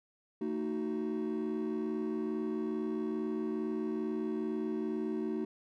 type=chord; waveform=triangle; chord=D# diminished; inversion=second; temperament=just; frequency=224 / 311.1 / 373.4 Hz; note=A3 / D#4 / F#4; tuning=+31 / 0 / +16 cents; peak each=-34 dBFS; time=0.41-5.45 s; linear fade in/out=5 ms; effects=tanh soft clip ceiling -25 dBFS

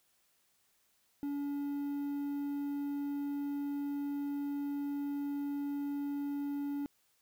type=tone with quantisation; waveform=triangle; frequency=285.1 Hz; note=C#4; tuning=49 cents sharp; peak=-32 dBFS; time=1.23-6.86 s; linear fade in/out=0 ms; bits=10; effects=white hiss -73 dBFS RMS until 7.21 s

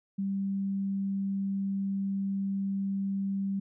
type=tone; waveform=sine; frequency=196 Hz; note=G3; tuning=in tune; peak=-28 dBFS; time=0.18-3.6 s; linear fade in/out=10 ms; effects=none

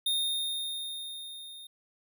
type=tone with level ramp; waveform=square; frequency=3672 Hz; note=A#7; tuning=27 cents flat; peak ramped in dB=-26 to -45 dBFS; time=0.06-1.67 s; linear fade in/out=5 ms; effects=none

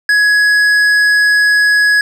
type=tone with tanh clipping; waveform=sine; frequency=1676 Hz; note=G#6; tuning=15 cents sharp; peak=-9 dBFS; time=0.09-2.01 s; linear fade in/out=2 ms; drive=10 dB; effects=none

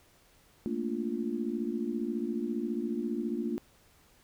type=chord; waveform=sine; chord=Bb major seventh; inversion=third; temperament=just; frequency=218.5 / 233.1 / 291.4 / 349.6 Hz; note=A3 / Bb3 / D4 / F4; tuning=-12 / 0 / -13 / +2 cents; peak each=-37 / -34 / -37 / -36 dBFS; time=0.66-3.58 s; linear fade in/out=0 ms; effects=pink hiss -63 dBFS RMS until 4.23 s

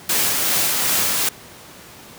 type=noise with tremolo; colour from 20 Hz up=white; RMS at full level=-18 dBFS; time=0.09-1.29 s; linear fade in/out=5 ms; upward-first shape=sine; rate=2.6 Hz; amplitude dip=25%; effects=pink hiss -41 dBFS RMS until 2.18 s + high-pass 100 Hz 12 dB/octave

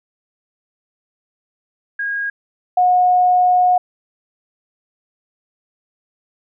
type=tone pair in turn; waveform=sine; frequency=1635 / 725.2 Hz; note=G#6 / F#5; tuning=-28 / -35 cents; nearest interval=octave + major second; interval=1407 cents; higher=first; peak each=-19 / -10 dBFS; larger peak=second; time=1.99-2.3 / 2.77-3.78 s; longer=second; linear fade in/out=5 ms; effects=none

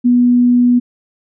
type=tone; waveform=sine; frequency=244.5 Hz; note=B3; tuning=17 cents flat; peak=-7 dBFS; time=0.04-0.8 s; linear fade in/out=20 ms; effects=none

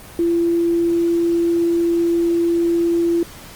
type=tone; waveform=sine; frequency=339.5 Hz; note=F4; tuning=49 cents flat; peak=-14 dBFS; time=0.19-3.23 s; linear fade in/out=2 ms; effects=pink hiss -39 dBFS RMS until 3.55 s + Opus 24 kbps

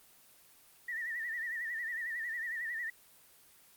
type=tone with vibrato; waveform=sine; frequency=1864.7 Hz; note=A#6; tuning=in tune; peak=-35 dBFS; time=0.88-2.9 s; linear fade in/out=5 ms; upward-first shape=sine; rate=11 Hz; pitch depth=89 cents each way; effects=white hiss -61 dBFS RMS until 3.76 s + Opus 24 kbps

